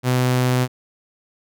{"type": "tone", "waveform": "sawtooth", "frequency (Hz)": 126.3, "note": "B2", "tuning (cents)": 39, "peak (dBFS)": -12, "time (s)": [0.03, 0.68], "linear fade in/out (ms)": 50, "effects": []}